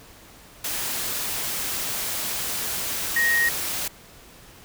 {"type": "tone in noise", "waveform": "sine", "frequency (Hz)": 1875, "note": "A#6", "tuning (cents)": 10, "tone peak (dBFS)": -18, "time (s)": [3.16, 3.49], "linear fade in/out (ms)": 5, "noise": "white", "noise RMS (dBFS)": -28, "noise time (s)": [0.64, 3.88], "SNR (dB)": 7, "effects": ["pink hiss -48 dBFS RMS until 4.64 s"]}